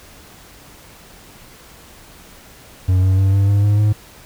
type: tone with pitch steps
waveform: triangle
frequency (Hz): 92.5 / 94.55 / 96.65 / 98.8 / 100.99 / 103.23 / 105.52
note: F#2 / F#2 / G2 / G2 / G#2 / G#2 / G#2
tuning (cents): 0 / +38 / -24 / +14 / -48 / -10 / +28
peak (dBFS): -9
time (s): 2.88-3.93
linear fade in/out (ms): 10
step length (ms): 150
effects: pink hiss -43 dBFS RMS until 4.25 s